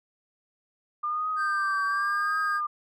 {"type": "tone with vibrato", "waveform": "sine", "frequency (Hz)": 1197, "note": "D6", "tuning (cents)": 33, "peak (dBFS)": -26, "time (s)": [1.03, 2.67], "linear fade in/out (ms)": 10, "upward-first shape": "triangle", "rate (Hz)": 0.92, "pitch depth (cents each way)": 89}
{"type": "tone with pitch glide", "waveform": "triangle", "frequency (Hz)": [1568, 1610.2], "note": ["G6", "G6"], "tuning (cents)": [0, 46], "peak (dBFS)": -26, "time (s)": [1.36, 2.61], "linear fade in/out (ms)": 50, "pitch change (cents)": 46, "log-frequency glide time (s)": [1.85, 2.04]}
{"effects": []}